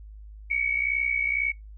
sine tone pair together, 2217 / 2279 Hz, C#7 / C#7, 0 / +47 cents, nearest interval unison, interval 47 cents, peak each -26 dBFS, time 0.5-1.52 s, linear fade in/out 10 ms, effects noise-tail reverb RT60 0.2 s tail -25 dB re dry + added 52 Hz sine -41 dBFS peak until 1.77 s

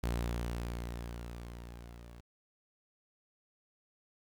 sawtooth tone with level ramp, 58.8 Hz, A#1, 16 cents sharp, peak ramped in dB -27 to -46 dBFS, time 0.03-2.21 s, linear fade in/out 10 ms, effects 11-bit

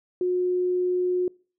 sine tone, 361.7 Hz, F#4, 39 cents flat, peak -21 dBFS, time 0.21-1.28 s, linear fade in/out 2 ms, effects noise-tail reverb RT60 0.4 s tail -25 dB re dry

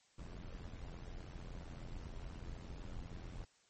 brown noise with amplitude modulation, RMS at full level -44 dBFS, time 0.18-3.45 s, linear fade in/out 10 ms, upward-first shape sine, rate 86.9 Hz, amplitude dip 70%, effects white hiss -71 dBFS RMS until 3.69 s + MP3 32 kbps

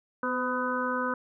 harmonic tone with a mistuned harmonic, 250.4 Hz, B3, 24 cents sharp, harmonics 1 / 2 / 4 / 5 / 6, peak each -33 / -33 / -33 / -33 / -33 dBFS, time 0.23-1.14 s, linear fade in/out 2 ms, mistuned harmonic 2, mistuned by +27 cents, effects none

